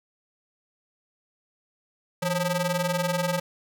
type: ring-modulated tone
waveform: sawtooth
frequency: 355.6 Hz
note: F4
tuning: 31 cents sharp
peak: -17 dBFS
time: 2.22-3.4 s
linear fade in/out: 10 ms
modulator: 188 Hz
effects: none